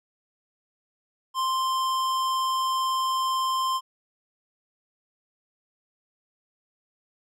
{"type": "tone with hard clipping", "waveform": "sine", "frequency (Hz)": 1047, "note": "C6", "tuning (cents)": 1, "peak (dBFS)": -25, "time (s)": [1.34, 3.81], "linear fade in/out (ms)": 50, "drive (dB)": 16, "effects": []}